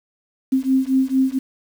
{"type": "beating tone pair", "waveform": "sine", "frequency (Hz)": [261.6, 266], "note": ["C4", "C4"], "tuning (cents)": [0, 29], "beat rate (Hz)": 4.4, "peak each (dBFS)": -18, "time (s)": [0.52, 1.39], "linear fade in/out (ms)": 10, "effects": ["7-bit"]}